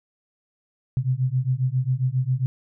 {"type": "beating tone pair", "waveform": "sine", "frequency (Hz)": [125.2, 132.6], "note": ["B2", "C3"], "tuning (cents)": [24, 23], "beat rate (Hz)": 7.4, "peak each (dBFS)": -23, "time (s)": [0.97, 2.46], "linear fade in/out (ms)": 0, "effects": []}